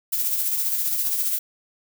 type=noise with tremolo; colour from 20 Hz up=violet; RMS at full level=-22 dBFS; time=0.12-1.39 s; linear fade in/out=10 ms; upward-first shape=sine; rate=15 Hz; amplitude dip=40%; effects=none